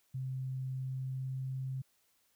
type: tone with pitch glide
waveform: sine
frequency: 130.81 to 131.8 Hz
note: C3 to C3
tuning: 0 to +13 cents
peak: -35 dBFS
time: 0.14-1.82 s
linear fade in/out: 10 ms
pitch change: +13 cents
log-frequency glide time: 0.77-1.64 s
effects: white hiss -73 dBFS RMS until 2.35 s